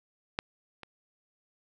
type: clicks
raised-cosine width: 0.3 ms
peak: -13 / -27 dBFS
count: 2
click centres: 0.389 / 0.833 s
effects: none